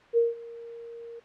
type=tone with ADSR envelope; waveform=sine; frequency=466.2 Hz; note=A#4; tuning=in tune; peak=-17 dBFS; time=0.13-1.2 s; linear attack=43 ms; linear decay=170 ms; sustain=-22 dB; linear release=12 ms; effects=white hiss -54 dBFS RMS until 1.24 s + low-pass 2000 Hz 12 dB/octave